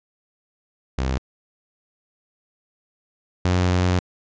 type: tone pair in turn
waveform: sawtooth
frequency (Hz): 65.4 / 90.36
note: C2 / F#2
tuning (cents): 0 / -40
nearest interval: tritone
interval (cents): 560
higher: second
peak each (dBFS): -17 / -13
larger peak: second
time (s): 0.98-1.18 / 3.45-3.99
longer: second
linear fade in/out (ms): 0
effects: resampled to 16000 Hz